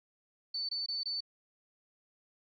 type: tone bursts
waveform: sine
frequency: 4509 Hz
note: C#8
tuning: 29 cents sharp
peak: -33 dBFS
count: 4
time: 0.54-1.206 s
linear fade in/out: 5 ms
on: 150 ms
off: 22 ms
effects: none